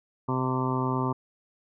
harmonic tone, 129.1 Hz, C3, 23 cents flat, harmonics 1 / 2 / 3 / 4 / 5 / 6 / 7 / 8 / 9, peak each -29 / -30 / -33 / -41 / -40 / -44 / -33 / -34 / -35 dBFS, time 0.28-1.13 s, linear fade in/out 10 ms, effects none

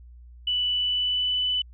sine tone with pitch glide, 2970 to 2992 Hz, F#7 to F#7, +6 to +19 cents, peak -22 dBFS, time 0.47-1.62 s, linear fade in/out 5 ms, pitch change +13 cents, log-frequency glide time 0.68-1.4 s, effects added 60 Hz sine -44 dBFS peak until 1.73 s

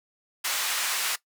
pink band-pass noise, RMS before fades -28 dBFS, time 0.44-1.16 s, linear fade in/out 10 ms, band 1400 to 16000 Hz, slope 12 dB/octave, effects noise-tail reverb RT60 0.1 s tail -18 dB re dry

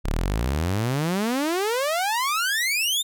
sawtooth exponential sweep, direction up, 32.7 to 3697 Hz, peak -18 dBFS, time 0.04-3.03 s, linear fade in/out 20 ms, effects none

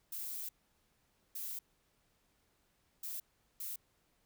violet noise bursts at uneven times, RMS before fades -42 dBFS, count 4, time 0.12-0.49 / 1.35-1.59 / 3.03-3.2 / 3.6-3.76 s, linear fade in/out 5 ms, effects pink hiss -75 dBFS RMS until 4.25 s

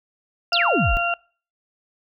harmonic tone, 691 Hz, F5, 19 cents flat, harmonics 1 / 2 / 4, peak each -24 / -24 / -24 dBFS, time 0.52-1.14 s, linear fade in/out 2 ms
sine exponential sweep, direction down, 5280 to 30.5 Hz, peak -18 dBFS, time 0.53-0.97 s, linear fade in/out 0 ms
effects noise-tail reverb RT60 0.4 s tail -24 dB re dry

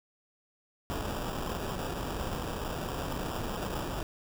pink noise with sample-and-hold, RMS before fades -35 dBFS, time 0.9-4.03 s, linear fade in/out 0 ms, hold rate 2100 Hz, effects none

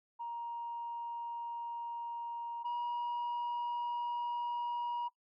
sine tone pair in turn, 940 / 957 Hz, A#5 / A#5, +14 / +45 cents, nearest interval unison, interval 31 cents, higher second, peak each -37 / -31 dBFS, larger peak second, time 0.19-2.64 / 2.64-5.09 s, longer neither, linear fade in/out 20 ms, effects noise-tail reverb RT60 0.1 s tail -22 dB re dry + tanh soft clip ceiling -33 dBFS

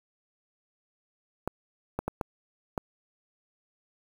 clicks, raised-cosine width 1 ms, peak -15 dBFS, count 5, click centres 1.476 / 1.99 / 2.08 / 2.212 / 2.778 s, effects 7-bit

